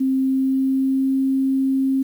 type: tone with pitch glide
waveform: sine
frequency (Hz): 264.5 to 267.4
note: C4 to C4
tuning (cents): +19 to +38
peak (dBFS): -16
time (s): 0-2.03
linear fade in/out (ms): 10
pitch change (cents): +19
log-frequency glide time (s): 0.16-1.15
effects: 8-bit